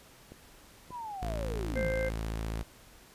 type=clicks; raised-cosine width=2 ms; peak=-33 dBFS; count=3; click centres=0.32 / 0.906 / 1.569 s
type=linear sweep; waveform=sine; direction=down; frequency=1022 to 109 Hz; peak=-37 dBFS; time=0.9-1.92 s; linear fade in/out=50 ms
type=tone; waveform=sawtooth; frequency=55 Hz; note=A1; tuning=in tune; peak=-29 dBFS; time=1.22-2.63 s; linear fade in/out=5 ms
type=harmonic tone; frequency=523.3 Hz; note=C5; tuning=in tune; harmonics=1 / 3 / 4; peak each=-30 / -41 / -39 dBFS; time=1.75-2.1 s; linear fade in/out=20 ms
effects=pink hiss -56 dBFS RMS until 3.14 s + resampled to 32000 Hz